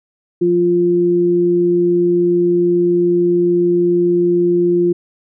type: tone pair together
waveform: sine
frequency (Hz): 176.12 / 349.2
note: F3 / F4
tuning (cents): +15 / 0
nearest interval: octave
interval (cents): 1185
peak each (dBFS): -20 / -11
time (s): 0.41-4.93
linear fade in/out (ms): 10
effects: none